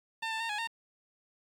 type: tone with pitch steps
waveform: 15% pulse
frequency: 899 / 889 / 914 / 836 / 916 Hz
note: A5 / A5 / A#5 / G#5 / A#5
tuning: +37 / +18 / -34 / +11 / -31 cents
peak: -26 dBFS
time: 0.22-0.675 s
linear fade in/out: 10 ms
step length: 91 ms
effects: low-pass 6000 Hz 12 dB/octave + 9-bit